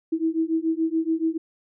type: beating tone pair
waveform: sine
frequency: 320.6 / 327.6 Hz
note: E4 / E4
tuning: -48 / -11 cents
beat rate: 7 Hz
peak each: -24 dBFS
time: 0.12-1.38 s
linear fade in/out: 10 ms
effects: none